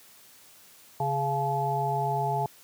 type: harmonic tone with a mistuned harmonic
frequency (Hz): 138.59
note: C#3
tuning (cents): 0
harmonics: 1 / 3 / 5 / 6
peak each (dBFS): -30 / -34 / -31 / -28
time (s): 1-2.46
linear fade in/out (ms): 2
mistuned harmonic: 6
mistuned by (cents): +59
effects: white hiss -54 dBFS RMS until 2.63 s + high-pass 80 Hz 12 dB/octave